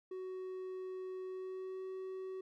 triangle tone with pitch glide, 372.9 to 377.2 Hz, F#4 to F#4, +14 to +33 cents, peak -39 dBFS, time 0.11-2.41 s, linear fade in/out 5 ms, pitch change +19 cents, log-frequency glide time 1.24-1.85 s, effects none

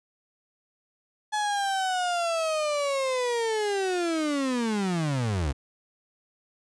35% pulse linear sweep, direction down, 854 to 63.7 Hz, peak -23 dBFS, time 1.32-5.53 s, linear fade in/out 20 ms, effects resampled to 22050 Hz

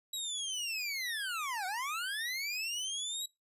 25% pulse linear two-way sweep, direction down then up, 3887 to 720 to 3887 Hz, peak -31 dBFS, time 0.13-3.26 s, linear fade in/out 5 ms, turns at 1.66 s, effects noise-tail reverb RT60 0.2 s tail -22 dB re dry + resampled to 32000 Hz

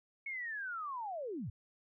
sine linear sweep, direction down, 2217 to 81.4 Hz, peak -38 dBFS, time 0.26-1.5 s, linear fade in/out 5 ms, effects none

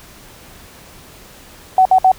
sine tone bursts, 751 Hz, F#5, 26 cents sharp, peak -6 dBFS, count 3, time 1.78-2.117 s, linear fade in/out 2 ms, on 73 ms, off 59 ms, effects pink hiss -41 dBFS RMS until 2.18 s

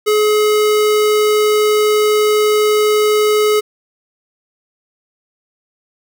square tone, 424 Hz, G#4, 36 cents sharp, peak -11 dBFS, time 0.06-3.61 s, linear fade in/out 20 ms, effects none

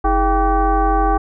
sine tone with frequency modulation, 415.3 Hz, G#4, in tune, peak -12 dBFS, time 0.04-1.18 s, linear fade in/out 10 ms, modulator 369 Hz, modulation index 1.9, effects none

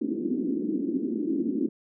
white band-pass noise, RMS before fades -28 dBFS, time 0.01-1.69 s, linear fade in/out 5 ms, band 220 to 340 Hz, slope 48 dB/octave, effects none

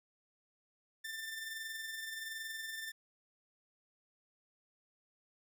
sawtooth tone with amplitude modulation, 1784 Hz, A6, 23 cents sharp, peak -36 dBFS, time 1.04-2.92 s, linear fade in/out 10 ms, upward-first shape sine, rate 21.3 Hz, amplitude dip 40%, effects none

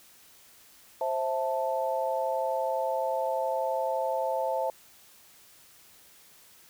sine chord, A minor, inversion first, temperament equal with one note detuned, 527.5 / 659.3 / 880 Hz, C5 / E5 / A5, +14 / 0 / 0 cents, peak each -30 / -31 / -31 dBFS, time 1.01-4.7 s, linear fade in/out 2 ms, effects white hiss -56 dBFS RMS until 6.69 s

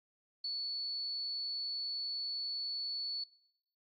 sine tone, 4435 Hz, C#8, in tune, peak -35 dBFS, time 0.44-3.24 s, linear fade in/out 5 ms, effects noise-tail reverb RT60 0.9 s tail -24 dB re dry + AAC 48 kbps

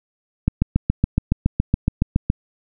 click train, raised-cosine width 5 ms, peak -3 dBFS, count 14, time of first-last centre 0.48-2.301 s, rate 7.14 Hz, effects none

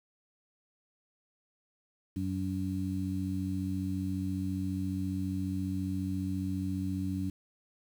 harmonic tone, 94.6 Hz, F#2, 39 cents sharp, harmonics 1 / 2 / 3, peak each -35 / -35 / -35 dBFS, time 2.16-7.3 s, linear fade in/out 5 ms, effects 9-bit

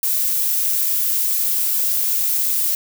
violet noise, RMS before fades -19 dBFS, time 0.03-2.75 s, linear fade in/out 2 ms, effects none

